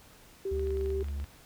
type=tone; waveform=sine; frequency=389 Hz; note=G4; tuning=13 cents flat; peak=-30 dBFS; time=0.45-1.03 s; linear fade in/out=5 ms
type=tone with vibrato; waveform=triangle; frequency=71.3 Hz; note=C#2; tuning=49 cents sharp; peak=-30 dBFS; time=0.51-1.25 s; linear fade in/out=10 ms; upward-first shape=sine; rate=2.6 Hz; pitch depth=25 cents each way
type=clicks; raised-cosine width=0.3 ms; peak=-34 dBFS; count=12; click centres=0.595 / 0.671 / 0.706 / 0.771 / 0.811 / 0.86 / 0.904 / 1.008 / 1.044 / 1.085 / 1.2 / 1.242 s
effects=pink hiss -56 dBFS RMS until 1.45 s